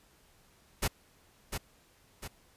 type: noise with echo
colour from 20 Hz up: pink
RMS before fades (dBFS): -29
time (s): 0.82-0.88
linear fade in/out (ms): 10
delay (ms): 700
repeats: 2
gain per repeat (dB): -6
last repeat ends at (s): 2.28
effects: pink hiss -64 dBFS RMS until 2.56 s + resampled to 32000 Hz